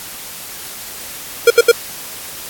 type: tone bursts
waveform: square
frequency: 468.8 Hz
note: A#4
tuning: 10 cents sharp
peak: -4 dBFS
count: 3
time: 1.47-1.716 s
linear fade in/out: 5 ms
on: 34 ms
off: 72 ms
effects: white hiss -30 dBFS RMS until 2.49 s + AAC 64 kbps